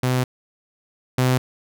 sawtooth tone pair in turn, 127.2 / 127.74 Hz, C3 / C3, -48 / -41 cents, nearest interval unison, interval 7 cents, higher second, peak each -14 / -12 dBFS, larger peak second, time 0.03-0.24 / 1.18-1.38 s, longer first, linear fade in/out 5 ms, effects none

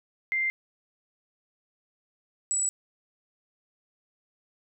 sine tone pair in turn, 2093 / 7866 Hz, C7 / B8, 0 / -8 cents, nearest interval octave + major seventh, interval 2292 cents, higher second, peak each -24 dBFS, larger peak neither, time 0.32-0.5 / 2.51-2.69 s, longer neither, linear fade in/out 0 ms, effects none

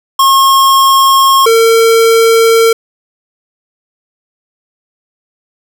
square tone pair in turn, 1081 / 454.5 Hz, C#6 / A#4, -44 / -44 cents, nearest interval octave + minor third, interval 1500 cents, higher first, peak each -5 dBFS, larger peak neither, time 0.19-1.46 / 1.46-2.73 s, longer neither, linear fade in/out 5 ms, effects none

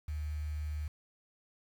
sine tone with quantisation, 75.5 Hz, D2, 48 cents sharp, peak -34 dBFS, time 0.08-0.88 s, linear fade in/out 5 ms, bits 9, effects none

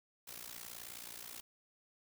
white noise with amplitude modulation, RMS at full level -45 dBFS, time 0.27-1.41 s, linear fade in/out 10 ms, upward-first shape sine, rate 58.8 Hz, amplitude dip 85%, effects none

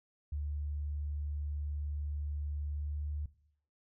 sine tone with pitch glide, 73.42 to 74.1 Hz, D2 to D2, 0 to +16 cents, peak -34 dBFS, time 0.32-3.26 s, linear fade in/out 5 ms, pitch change +16 cents, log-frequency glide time 2.7-3.14 s, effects noise-tail reverb RT60 0.6 s tail -17 dB re dry

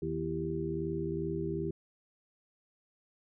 harmonic tone with a mistuned harmonic, 79 Hz, D#2, 27 cents sharp, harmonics 1 / 2 / 3 / 4 / 5, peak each -43 / -37 / -44 / -37 / -36 dBFS, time 0.02-1.71 s, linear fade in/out 5 ms, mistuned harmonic 4, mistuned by +88 cents, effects none

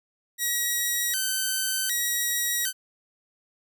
5% pulse tone with vibrato, 1713 Hz, A6, 47 cents flat, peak -14 dBFS, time 0.38-2.73 s, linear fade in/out 50 ms, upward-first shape square, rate 0.66 Hz, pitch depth 190 cents each way, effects none

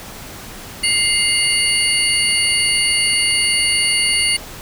sine tone cluster, 2103 / 2848 / 4484 / 9610 Hz, C7 / F7 / C#8 / D9, +8 / +33 / +19 / +39 cents, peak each -19 dBFS, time 0.83-4.37 s, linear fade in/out 10 ms, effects tanh soft clip ceiling -3 dBFS + pink hiss -34 dBFS RMS until 4.61 s

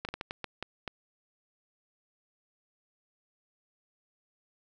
slowing click train, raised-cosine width 0.3 ms, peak -19 dBFS, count 8, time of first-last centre 0.05-0.878 s, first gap 38 ms, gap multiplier 1.37, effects none

